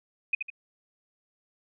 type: tone with echo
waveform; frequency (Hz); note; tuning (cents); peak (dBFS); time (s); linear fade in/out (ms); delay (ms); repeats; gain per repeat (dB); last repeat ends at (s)
sine; 2500; D#7; +8; -21; 0.33-0.35; 5; 76; 2; -7; 0.502
effects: none